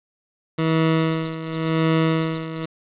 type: tone with tremolo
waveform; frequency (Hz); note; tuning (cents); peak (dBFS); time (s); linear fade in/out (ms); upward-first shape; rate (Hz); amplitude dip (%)
20% pulse; 161.1; E3; -39; -11; 0.58-2.66; 10; sine; 0.91; 75
effects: resampled to 8000 Hz + 7-bit